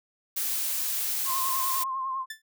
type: noise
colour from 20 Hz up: blue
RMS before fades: -29 dBFS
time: 0.36-1.84 s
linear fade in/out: 10 ms
type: tone with vibrato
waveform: sine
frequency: 1058 Hz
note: C6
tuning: 19 cents sharp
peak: -28 dBFS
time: 1.25-2.26 s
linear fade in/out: 50 ms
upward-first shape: triangle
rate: 10 Hz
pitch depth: 50 cents each way
type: tone with exponential decay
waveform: sawtooth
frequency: 1760 Hz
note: A6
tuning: in tune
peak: -28 dBFS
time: 2.3-2.42 s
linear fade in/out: 5 ms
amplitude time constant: 25 ms
effects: none